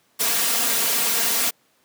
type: noise with comb filter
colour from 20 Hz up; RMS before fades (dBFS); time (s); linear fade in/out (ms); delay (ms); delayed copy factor
white; -21; 0.19-1.51; 20; 4.3; +0.9
effects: pink hiss -62 dBFS RMS until 1.84 s + high-pass 200 Hz 12 dB/octave